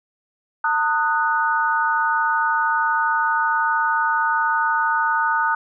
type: chord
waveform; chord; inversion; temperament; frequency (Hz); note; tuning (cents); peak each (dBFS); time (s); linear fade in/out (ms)
sine; D# diminished; second; equal with one note detuned; 903.2 / 1244.5 / 1480; A5 / D#6 / F#6; +45 / 0 / 0; -21 / -22 / -21; 0.64-5.55; 5
effects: none